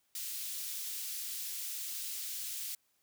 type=high-pass noise; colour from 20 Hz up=white; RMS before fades=-40 dBFS; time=0.15-2.75 s; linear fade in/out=2 ms; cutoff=3300 Hz; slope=12 dB/octave; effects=white hiss -75 dBFS RMS until 3.02 s